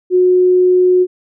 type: tone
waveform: sine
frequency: 364.4 Hz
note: F#4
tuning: 26 cents flat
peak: -7 dBFS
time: 0.1-1.07 s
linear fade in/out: 50 ms
effects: none